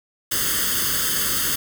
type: noise with comb filter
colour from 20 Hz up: white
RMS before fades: -22 dBFS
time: 0.31-1.56 s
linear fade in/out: 10 ms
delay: 0.62 ms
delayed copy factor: +0.9
effects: none